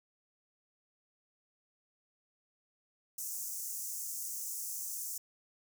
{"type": "high-pass noise", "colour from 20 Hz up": "pink", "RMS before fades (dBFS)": -40, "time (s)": [3.18, 5.18], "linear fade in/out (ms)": 5, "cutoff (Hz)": 6000, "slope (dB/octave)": 48, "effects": []}